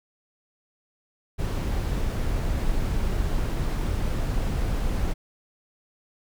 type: noise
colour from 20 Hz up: brown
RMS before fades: -25 dBFS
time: 1.38-5.14 s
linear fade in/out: 20 ms
effects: none